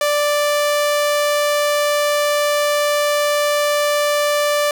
sawtooth tone, 587.3 Hz, D5, in tune, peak -11 dBFS, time 0.01-4.71 s, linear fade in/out 2 ms, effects none

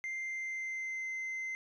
sine tone with pitch glide, 2093 to 2070 Hz, C7 to C7, 0 to -19 cents, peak -33 dBFS, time 0.04-1.55 s, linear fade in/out 0 ms, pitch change -19 cents, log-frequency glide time 0.18-1.06 s, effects tanh soft clip ceiling -35 dBFS

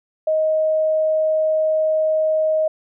sine tone, 627 Hz, D#5, 13 cents sharp, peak -15 dBFS, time 0.27-2.68 s, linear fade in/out 5 ms, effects none

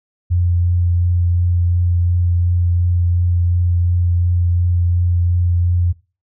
sine tone with vibrato, 87.6 Hz, F2, 6 cents sharp, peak -12 dBFS, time 0.3-5.93 s, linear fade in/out 20 ms, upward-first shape triangle, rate 2.8 Hz, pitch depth 14 cents each way, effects noise-tail reverb RT60 0.3 s tail -19 dB re dry

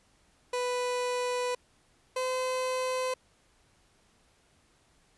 30% pulse tone pair in turn, 495 / 512.5 Hz, B4 / C5, +4 / -36 cents, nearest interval minor second, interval 60 cents, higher second, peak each -26 dBFS, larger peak neither, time 0.53-1.55 / 2.16-3.14 s, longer first, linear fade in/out 5 ms, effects pink hiss -66 dBFS RMS until 5.17 s + resampled to 24000 Hz

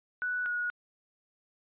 sine tone pair in turn, 1480 / 1452.9 Hz, F#6 / F#6, 0 / -32 cents, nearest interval unison, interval 32 cents, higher first, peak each -28 dBFS, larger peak neither, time 0.22-0.46 / 0.46-0.7 s, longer neither, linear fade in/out 0 ms, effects tanh soft clip ceiling -26 dBFS + resampled to 8000 Hz

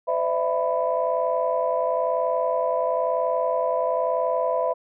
sine tone cluster, 511 / 602 / 663 / 993 Hz, C5 / D5 / E5 / B5, -41 / +43 / +10 / +9 cents, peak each -25 / -28 / -24 / -27 dBFS, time 0.07-4.74 s, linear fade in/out 20 ms, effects tanh soft clip ceiling -10 dBFS

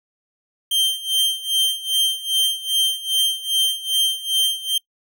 45% pulse tone with tremolo, 3148 Hz, G7, 7 cents sharp, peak -14 dBFS, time 0.71-4.78 s, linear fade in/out 5 ms, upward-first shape sine, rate 2.5 Hz, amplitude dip 85%, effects noise-tail reverb RT60 0.1 s tail -24 dB re dry

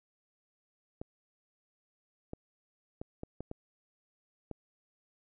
clicks, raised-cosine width 2 ms, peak -26 dBFS, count 7, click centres 1.015 / 2.334 / 3.015 / 3.234 / 3.406 / 3.514 / 4.513 s, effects none

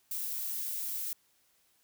violet noise, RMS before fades -36 dBFS, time 0.11-1.13 s, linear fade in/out 2 ms, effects white hiss -70 dBFS RMS until 1.83 s

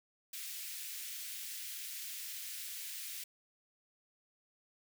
white high-pass noise, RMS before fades -44 dBFS, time 0.33-3.24 s, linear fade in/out 5 ms, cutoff 1900 Hz, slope 24 dB/octave, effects none

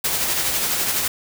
white noise with tremolo, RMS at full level -20 dBFS, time 0.04-1.08 s, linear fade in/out 5 ms, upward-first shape triangle, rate 12 Hz, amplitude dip 40%, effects none

